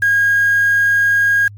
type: tone with quantisation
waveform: sine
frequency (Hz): 1632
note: G#6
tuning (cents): -31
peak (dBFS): -10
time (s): 0.02-1.48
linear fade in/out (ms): 5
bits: 5
effects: added 102 Hz sine -33 dBFS peak until 1.57 s + MP3 96 kbps